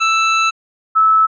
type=tone pair in turn; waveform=25% pulse / sine; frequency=1322 / 1305.3 Hz; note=E6 / E6; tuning=+5 / -17 cents; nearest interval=unison; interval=22 cents; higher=first; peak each=-8 dBFS; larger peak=neither; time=0-0.51 / 0.95-1.27 s; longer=first; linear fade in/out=20 ms; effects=resampled to 16000 Hz